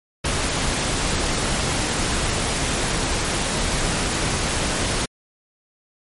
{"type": "noise", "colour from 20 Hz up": "pink", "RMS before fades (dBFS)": -22, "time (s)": [0.24, 5.06], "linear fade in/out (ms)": 10, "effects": ["MP3 48 kbps"]}